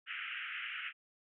white band-pass noise, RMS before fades -42 dBFS, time 0.06-0.93 s, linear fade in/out 50 ms, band 1300 to 3000 Hz, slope 96 dB/octave, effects none

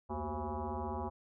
sine tone with frequency modulation, 372.5 Hz, F#4, 12 cents sharp, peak -35 dBFS, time 0.09-1.1 s, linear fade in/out 20 ms, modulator 152 Hz, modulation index 4.4, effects none

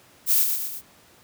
violet noise with echo, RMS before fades -19 dBFS, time 0.26-0.46 s, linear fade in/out 50 ms, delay 120 ms, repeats 3, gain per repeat -5 dB, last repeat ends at 0.82 s, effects pink hiss -54 dBFS RMS until 1.23 s + high-pass 100 Hz 12 dB/octave

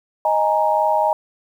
sine chord, D# suspended fourth, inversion none, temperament just, 622.3 / 829.7 / 933.4 Hz, D#5 / G#5 / A#5, 0 / -2 / +2 cents, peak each -19 dBFS, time 0.25-1.13 s, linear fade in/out 2 ms, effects 8-bit

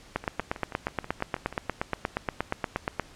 two click trains, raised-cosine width 0.5 ms, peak -23 / -11 dBFS, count 9 / 25, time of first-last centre 0.24-1.526 / 0.16-2.997 s, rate 6.22 / 8.46 Hz, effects pink hiss -52 dBFS RMS until 3.15 s + low-pass 8000 Hz 12 dB/octave

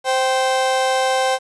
35% pulse tone pair together, 523.3 / 778.2 Hz, C5 / G5, 0 / -13 cents, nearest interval perfect fifth, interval 687 cents, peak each -17 dBFS, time 0.04-1.39 s, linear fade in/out 50 ms, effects resampled to 22050 Hz + 8-bit

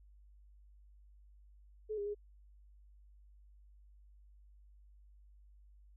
sine tone with pitch steps, 430.2 / 406.7 / 413.6 Hz, A4 / G#4 / G#4, -39 / -36 / -7 cents, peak -36 dBFS, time 1.89-2.148 s, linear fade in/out 20 ms, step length 86 ms, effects added 50 Hz sine -58 dBFS peak until 5.96 s

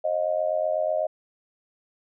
sine tone with amplitude modulation, 622.3 Hz, D#5, in tune, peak -18 dBFS, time 0.04-1.07 s, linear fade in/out 10 ms, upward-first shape sine, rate 88.1 Hz, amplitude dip 90%, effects none

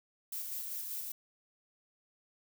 violet noise with tremolo, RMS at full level -39 dBFS, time 0.32-1.12 s, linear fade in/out 5 ms, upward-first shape square, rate 5.1 Hz, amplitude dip 25%, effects none

